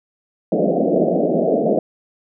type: band-pass noise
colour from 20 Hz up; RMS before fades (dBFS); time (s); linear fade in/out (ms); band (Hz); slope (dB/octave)
white; -17; 0.52-1.79; 2; 160 to 690; 96
effects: none